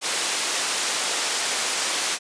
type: band-pass noise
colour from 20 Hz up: white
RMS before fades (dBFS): -25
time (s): 0.01-2.19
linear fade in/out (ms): 50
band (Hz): 360 to 8100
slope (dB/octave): 12
effects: resampled to 22050 Hz